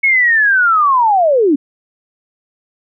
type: linear sweep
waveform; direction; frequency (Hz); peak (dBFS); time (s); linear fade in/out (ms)
sine; down; 2209 to 261.6; -8; 0.03-1.56; 10
effects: none